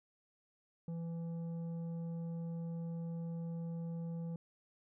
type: tone with tanh clipping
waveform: triangle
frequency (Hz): 167.1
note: E3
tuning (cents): +24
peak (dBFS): -40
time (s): 0.88-4.36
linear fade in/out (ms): 2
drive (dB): 12
effects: none